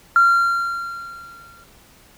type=tone with exponential decay; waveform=triangle; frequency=1379 Hz; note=F6; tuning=22 cents flat; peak=-5 dBFS; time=0.16-1.64 s; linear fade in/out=1 ms; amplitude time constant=320 ms; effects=tanh soft clip ceiling -7 dBFS + pink hiss -50 dBFS RMS until 2.17 s